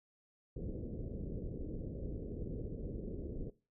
pink low-pass noise, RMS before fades -42 dBFS, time 0.56-3.5 s, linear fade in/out 5 ms, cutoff 510 Hz, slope 48 dB/octave, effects noise-tail reverb RT60 0.3 s tail -19 dB re dry

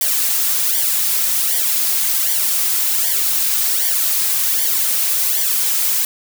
blue noise with flanger, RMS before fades -17 dBFS, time 0.01-6.05 s, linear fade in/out 2 ms, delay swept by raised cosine 0.75 to 3.45 ms, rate 1.3 Hz, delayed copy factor -0.75, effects none

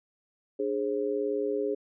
sine tone with amplitude modulation, 415.3 Hz, G#4, in tune, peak -22 dBFS, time 0.59-1.75 s, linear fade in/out 10 ms, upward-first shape sine, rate 118 Hz, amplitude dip 100%, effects none

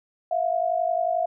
sine tone pair together, 659.8 / 711 Hz, E5 / F5, +1 / +31 cents, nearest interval minor second, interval 130 cents, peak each -24 dBFS, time 0.31-1.26 s, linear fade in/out 5 ms, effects none

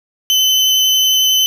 35% pulse tone with vibrato, 3041 Hz, F#7, 47 cents sharp, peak -8 dBFS, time 0.3-1.46 s, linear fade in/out 0 ms, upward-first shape triangle, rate 11 Hz, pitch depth 10 cents each way, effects none

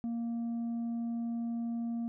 sine tone with tanh clipping, 233.1 Hz, A#3, in tune, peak -33 dBFS, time 0.04-2.08 s, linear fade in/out 0 ms, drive 3 dB, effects none

